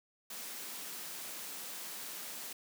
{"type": "high-pass noise", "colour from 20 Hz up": "white", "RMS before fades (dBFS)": -44, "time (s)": [0.3, 2.53], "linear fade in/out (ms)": 5, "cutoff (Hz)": 160, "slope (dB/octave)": 48, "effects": []}